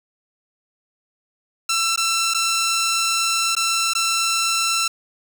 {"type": "tone with dropouts", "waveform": "10% pulse", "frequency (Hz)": 1342, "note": "E6", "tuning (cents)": 31, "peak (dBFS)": -10, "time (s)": [1.69, 4.88], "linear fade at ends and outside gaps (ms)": 5, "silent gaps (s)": [[1.961, 1.975], [2.338, 2.345], [3.552, 3.565], [3.936, 3.95]], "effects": ["7-bit"]}